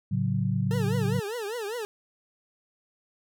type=chord; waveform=sine; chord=F# minor; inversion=first; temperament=equal; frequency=110 / 138.59 / 185 Hz; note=A2 / C#3 / F#3; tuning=0 / 0 / 0 cents; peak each=-28 dBFS; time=0.11-1.2 s; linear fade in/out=10 ms
type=tone with vibrato; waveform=40% pulse; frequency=442.9 Hz; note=A4; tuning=11 cents sharp; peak=-30 dBFS; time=0.71-1.85 s; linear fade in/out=0 ms; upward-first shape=triangle; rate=5 Hz; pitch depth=220 cents each way
effects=none